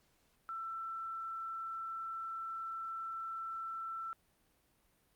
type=tone; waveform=sine; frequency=1336 Hz; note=E6; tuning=23 cents sharp; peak=-39 dBFS; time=0.49-4.13 s; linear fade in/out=0 ms; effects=pink hiss -73 dBFS RMS until 5.15 s + Opus 48 kbps